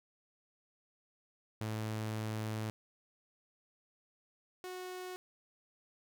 sawtooth tone pair in turn, 109 / 366.6 Hz, A2 / F#4, -16 / -16 cents, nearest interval octave + major sixth, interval 2100 cents, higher second, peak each -32 / -38 dBFS, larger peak first, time 1.61-2.7 / 4.64-5.16 s, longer first, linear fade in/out 0 ms, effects none

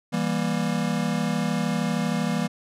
square chord, E diminished, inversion none, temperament just, 164.81 / 197.78 / 237.3 Hz, E3 / G3 / Bb3, 0 / +16 / +31 cents, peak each -28 dBFS, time 0.12-2.48 s, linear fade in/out 20 ms, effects low-pass 10000 Hz 12 dB/octave

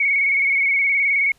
sine tone with vibrato, 2217 Hz, C#7, in tune, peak -15 dBFS, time 0-1.32 s, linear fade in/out 5 ms, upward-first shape square, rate 19 Hz, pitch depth 33 cents each way, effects pink hiss -58 dBFS RMS until 1.38 s + resampled to 32000 Hz

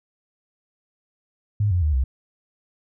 sine tone with pitch steps, 103.83 / 88.84 / 76.01 / 65.03 Hz, G#2 / F2 / D#2 / C2, 0 / +30 / -40 / -10 cents, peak -17 dBFS, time 1.6-2.04 s, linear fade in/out 5 ms, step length 110 ms, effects none

